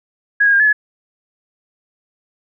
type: tone with pitch steps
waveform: sine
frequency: 1659 / 1635 / 1608 / 1719 / 1700 Hz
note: G#6 / G#6 / G6 / A6 / G#6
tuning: -2 / -28 / +44 / -41 / +40 cents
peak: -9 dBFS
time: 0.4-0.73 s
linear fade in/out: 10 ms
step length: 66 ms
effects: none